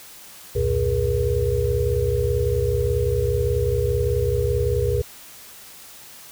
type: tone cluster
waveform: sine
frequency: 68.4 / 86.6 / 118.4 / 414.5 / 479.5 Hz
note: C#2 / F2 / A#2 / G#4 / A#4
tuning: -23 / -14 / +27 / -3 / +49 cents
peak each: -25 / -26 / -25 / -24 / -24 dBFS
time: 0.55-5.02 s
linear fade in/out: 10 ms
effects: white hiss -43 dBFS RMS until 6.31 s